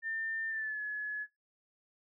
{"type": "tone with pitch glide", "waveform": "sine", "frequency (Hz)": [1800, 1700.9], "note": ["A6", "G#6"], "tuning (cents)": [39, 41], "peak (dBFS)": -34, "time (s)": [0.02, 1.27], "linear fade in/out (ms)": 50, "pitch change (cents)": -98, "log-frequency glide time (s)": [0.48, 0.81], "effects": ["noise-tail reverb RT60 0.2 s tail -21 dB re dry"]}